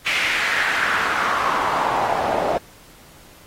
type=noise with band-pass filter sweep; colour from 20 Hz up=pink; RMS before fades=-21 dBFS; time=0.06-2.58 s; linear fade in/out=5 ms; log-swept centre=2400 to 630 Hz; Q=3.1; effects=pink hiss -48 dBFS RMS until 3.46 s + AAC 48 kbps